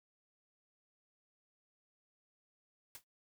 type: noise with exponential decay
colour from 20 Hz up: white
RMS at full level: -45 dBFS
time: 2.95-3.04 s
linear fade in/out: 1 ms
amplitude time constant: 18 ms
effects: noise-tail reverb RT60 0.1 s tail -18 dB re dry